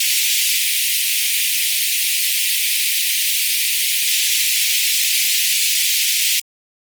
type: high-pass noise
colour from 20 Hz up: pink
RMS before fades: -17 dBFS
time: 0-6.4 s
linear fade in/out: 5 ms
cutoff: 2200 Hz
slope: 48 dB/octave
effects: Opus 24 kbps